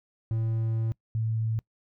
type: tone pair in turn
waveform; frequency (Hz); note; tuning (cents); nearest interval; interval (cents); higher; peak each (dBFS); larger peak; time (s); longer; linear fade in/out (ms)
triangle / sine; 112.4 / 111.56; A2 / A2; +37 / +24; unison; 13; first; -23 / -25; first; 0.31-0.92 / 1.15-1.59; first; 0
effects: noise-tail reverb RT60 0.1 s tail -24 dB re dry